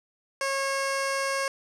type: tone with low-pass filter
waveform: 15% pulse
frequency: 545 Hz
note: C#5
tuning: 29 cents flat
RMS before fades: -28 dBFS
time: 0.41-1.48 s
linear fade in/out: 2 ms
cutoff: 8300 Hz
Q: 1.4
effects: none